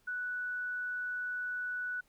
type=tone; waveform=sine; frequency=1480 Hz; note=F#6; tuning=in tune; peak=-34 dBFS; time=0.07-2.01 s; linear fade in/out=10 ms; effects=pink hiss -71 dBFS RMS until 2.08 s